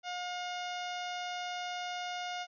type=harmonic tone; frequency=716 Hz; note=F5; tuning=43 cents sharp; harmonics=1 / 2 / 3 / 4 / 5 / 6 / 7 / 8 / 9; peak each=-38 / -44 / -46 / -46 / -47 / -55 / -52 / -53 / -57 dBFS; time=0.03-2.47 s; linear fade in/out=50 ms; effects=none